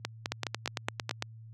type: two click trains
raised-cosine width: 0.2 ms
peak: -13 / -14 dBFS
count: 9 / 6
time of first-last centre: 0.32-1.224 / 0.05-1.094 s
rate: 8.85 / 4.79 Hz
effects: added 112 Hz sine -44 dBFS peak until 1.53 s + high-pass 100 Hz 12 dB/octave